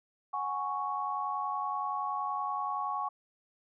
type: chord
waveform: sine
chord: F# suspended second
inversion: none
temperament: equal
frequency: 740 / 830.6 / 1108.7 Hz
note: F#5 / G#5 / C#6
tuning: 0 / 0 / 0 cents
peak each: -39 / -36 / -33 dBFS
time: 0.33-3.09 s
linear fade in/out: 10 ms
effects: none